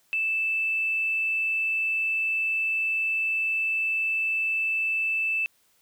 triangle tone with tanh clipping, 2638 Hz, E7, 1 cent sharp, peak -23 dBFS, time 0.13-5.46 s, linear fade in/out 0 ms, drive 3 dB, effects white hiss -65 dBFS RMS until 5.81 s

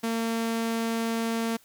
sawtooth tone, 227.9 Hz, A#3, 39 cents flat, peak -22 dBFS, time 0.03-1.57 s, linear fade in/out 10 ms, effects white hiss -59 dBFS RMS until 1.64 s

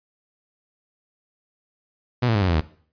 sawtooth tone with pitch steps, 123.47 / 112.57 / 102.63 / 93.57 / 85.31 / 77.78 Hz, B2 / A2 / G#2 / F#2 / F2 / D#2, 0 / +40 / -20 / +20 / -40 / 0 cents, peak -14 dBFS, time 2.22-2.61 s, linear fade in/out 10 ms, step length 65 ms, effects noise-tail reverb RT60 0.5 s tail -18 dB re dry + resampled to 11025 Hz

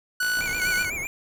45% pulse tone with tremolo, 1480 Hz, F#6, in tune, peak -22 dBFS, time 0.2-0.9 s, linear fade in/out 5 ms, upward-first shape square, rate 2.4 Hz, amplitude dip 50%
click train, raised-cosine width 0.2 ms, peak -19 dBFS, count 36, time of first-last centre 0.23-0.846 s, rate 56.8 Hz
pink low-pass noise, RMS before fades -39 dBFS, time 0.37-1.06 s, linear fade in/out 0 ms, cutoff 1300 Hz, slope 12 dB/octave
square tone with vibrato, 2273 Hz, C#7, 43 cents sharp, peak -29 dBFS, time 0.41-1.07 s, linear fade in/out 0 ms, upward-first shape sine, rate 8 Hz, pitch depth 100 cents each way
effects none

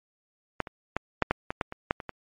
clicks, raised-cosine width 0.5 ms, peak -10 / -23 / -11 / -7 / -7 / -14 / -12 / -21 / -7 / -21 / -19 dBFS, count 11, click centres 0.603 / 0.672 / 0.966 / 1.223 / 1.31 / 1.505 / 1.612 / 1.724 / 1.909 / 2.002 / 2.093 s, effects MP3 48 kbps

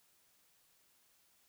silence, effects white hiss -71 dBFS RMS until 1.48 s

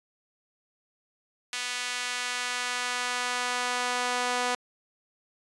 sawtooth tone with high-pass filter sweep, 246.9 Hz, B3, in tune, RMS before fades -30 dBFS, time 1.53-4.55 s, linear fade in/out 2 ms, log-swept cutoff 2200 to 710 Hz, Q 0.91, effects resampled to 22050 Hz

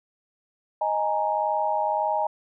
sine chord, D# suspended fourth, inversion none, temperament equal, 622.3 / 830.6 / 932.3 Hz, D#5 / G#5 / A#5, 0 / 0 / 0 cents, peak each -27 / -25 / -27 dBFS, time 0.81-2.27 s, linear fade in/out 5 ms, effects none

